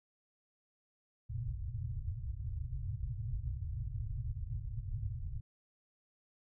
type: low-pass noise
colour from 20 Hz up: white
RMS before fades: -39 dBFS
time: 1.29-5.41 s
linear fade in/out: 10 ms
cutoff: 130 Hz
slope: 96 dB/octave
effects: none